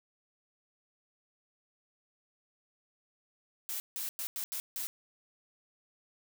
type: noise bursts at uneven times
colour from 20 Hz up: blue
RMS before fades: -37 dBFS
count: 6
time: 3.69-3.8 / 3.96-4.09 / 4.19-4.27 / 4.36-4.44 / 4.52-4.6 / 4.76-4.87 s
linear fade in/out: 0 ms
effects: none